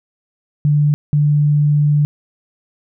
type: tone bursts at uneven times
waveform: sine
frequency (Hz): 147.5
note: D3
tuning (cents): +8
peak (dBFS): -10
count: 2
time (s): 0.65-0.94 / 1.13-2.05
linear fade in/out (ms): 0
effects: none